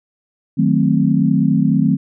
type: chord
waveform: sine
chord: D# diminished seventh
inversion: none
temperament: equal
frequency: 155.56 / 185 / 220 / 261.6 Hz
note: D#3 / F#3 / A3 / C4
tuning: 0 / 0 / 0 / 0 cents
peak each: -17 dBFS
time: 0.57-1.97 s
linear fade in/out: 20 ms
effects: none